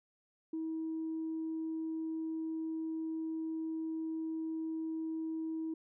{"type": "tone", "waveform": "sine", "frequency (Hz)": 321, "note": "E4", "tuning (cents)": -46, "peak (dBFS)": -34, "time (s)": [0.53, 5.74], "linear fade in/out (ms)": 5, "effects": ["tanh soft clip ceiling -31 dBFS"]}